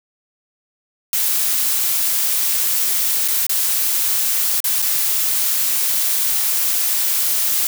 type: noise with dropouts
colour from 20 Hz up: blue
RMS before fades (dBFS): -18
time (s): 1.13-7.67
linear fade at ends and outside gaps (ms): 1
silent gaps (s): 3.279-3.283 / 3.466-3.494 / 4.603-4.642 / 4.82-4.824
effects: none